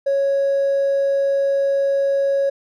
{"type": "tone with hard clipping", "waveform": "triangle", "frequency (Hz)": 553, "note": "C#5", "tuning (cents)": -4, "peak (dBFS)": -15, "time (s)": [0.06, 2.5], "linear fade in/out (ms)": 10, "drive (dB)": 2, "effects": []}